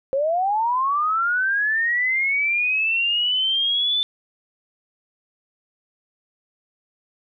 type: linear sweep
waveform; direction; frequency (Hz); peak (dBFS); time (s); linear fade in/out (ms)
sine; up; 523.3 to 3538; -18; 0.13-4.03; 0
effects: none